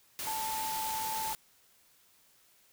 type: tone in noise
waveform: sine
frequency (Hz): 880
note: A5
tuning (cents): 0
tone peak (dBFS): -34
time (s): 0.27-1.33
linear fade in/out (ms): 0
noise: white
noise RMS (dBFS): -38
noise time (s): 0.19-1.35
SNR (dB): +1
effects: white hiss -65 dBFS RMS until 2.72 s